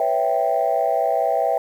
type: chord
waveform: sine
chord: C# half-diminished seventh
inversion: third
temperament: equal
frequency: 493.9 / 554.4 / 659.3 / 784 Hz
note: B4 / C#5 / E5 / G5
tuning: 0 / 0 / 0 / 0 cents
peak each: -25 / -24 / -20 / -21 dBFS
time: 0-1.58 s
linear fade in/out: 2 ms
effects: tanh soft clip ceiling -9 dBFS + 8-bit